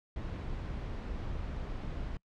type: noise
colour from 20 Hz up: brown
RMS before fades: -38 dBFS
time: 0.16-2.17 s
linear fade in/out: 2 ms
effects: noise-tail reverb RT60 0.1 s tail -25 dB re dry + low-pass 4000 Hz 12 dB/octave